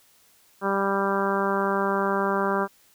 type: harmonic tone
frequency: 196.8 Hz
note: G3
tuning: 7 cents sharp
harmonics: 1 / 2 / 3 / 4 / 5 / 6 / 7 / 8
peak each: -29 / -27 / -30 / -32 / -29 / -30 / -32 / -33 dBFS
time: 0.61-2.68 s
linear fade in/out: 50 ms
effects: white hiss -59 dBFS RMS until 2.94 s

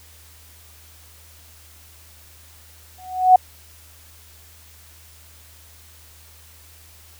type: tone with exponential growth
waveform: sine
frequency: 740 Hz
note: F#5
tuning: in tune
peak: -4 dBFS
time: 2.98-3.36 s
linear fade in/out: 5 ms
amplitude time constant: 81 ms
effects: added 79 Hz sine -49 dBFS peak until 7.19 s + white hiss -49 dBFS RMS until 7.19 s

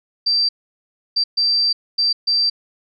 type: tone bursts at uneven times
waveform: sine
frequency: 4688 Hz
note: D8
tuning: 4 cents flat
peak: -14 dBFS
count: 5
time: 0.26-0.49 / 1.16-1.24 / 1.37-1.73 / 1.98-2.13 / 2.27-2.5 s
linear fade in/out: 10 ms
effects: none

